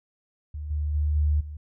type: tone with level steps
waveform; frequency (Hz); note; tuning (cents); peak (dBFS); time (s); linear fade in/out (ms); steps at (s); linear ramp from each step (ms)
sine; 74.8; D2; +32; -31 / -24 / -21 / -19 / -34; 0.54-1.57; 5; 0.7 / 0.94 / 1.15 / 1.4; 10
effects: none